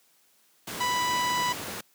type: noise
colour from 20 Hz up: pink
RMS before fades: -35 dBFS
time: 0.67-1.81 s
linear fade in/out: 5 ms
type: harmonic tone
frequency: 988 Hz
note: B5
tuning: in tune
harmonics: 1 / 2 / 3 / 4 / 5 / 6 / 7 / 8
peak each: -26 / -32 / -36 / -38 / -40 / -42 / -43 / -44 dBFS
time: 0.8-1.53 s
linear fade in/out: 10 ms
effects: white hiss -64 dBFS RMS until 1.94 s + high-pass 150 Hz 12 dB/octave